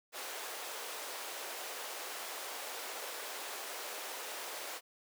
pink high-pass noise, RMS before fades -43 dBFS, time 0.12-4.81 s, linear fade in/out 50 ms, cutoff 440 Hz, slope 24 dB/octave, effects none

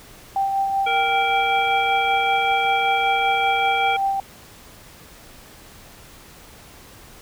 sine tone with tremolo, 784 Hz, G5, in tune, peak -17 dBFS, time 0.36-4.2 s, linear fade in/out 2 ms, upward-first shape sine, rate 5.2 Hz, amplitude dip 35%
harmonic tone, 466.2 Hz, A#4, in tune, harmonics 1 / 3 / 5 / 7, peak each -30 / -27 / -23 / -28 dBFS, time 0.86-3.97 s, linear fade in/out 10 ms
effects pink hiss -45 dBFS RMS until 7.21 s

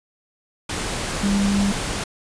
sine tone in noise, 200 Hz, G3, 35 cents sharp, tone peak -17 dBFS, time 1.23-1.72 s, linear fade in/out 5 ms, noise pink, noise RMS -26 dBFS, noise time 0.69-2.04 s, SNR +6 dB, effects resampled to 22050 Hz

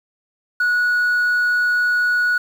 sine tone, 1463 Hz, F#6, 20 cents flat, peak -12 dBFS, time 0.6-2.38 s, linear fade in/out 5 ms, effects tanh soft clip ceiling -14 dBFS + 7-bit

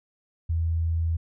sine tone, 82.41 Hz, E2, in tune, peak -22 dBFS, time 0.49-1.17 s, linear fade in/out 10 ms, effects none

